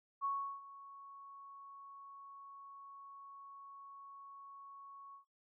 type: tone with ADSR envelope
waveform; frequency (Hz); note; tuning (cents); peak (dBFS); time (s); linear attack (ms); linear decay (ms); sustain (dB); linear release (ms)
sine; 1108.7; C#6; 0; -33; 0.21-5.25; 36; 360; -18; 110
effects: noise-tail reverb RT60 0.2 s tail -24 dB re dry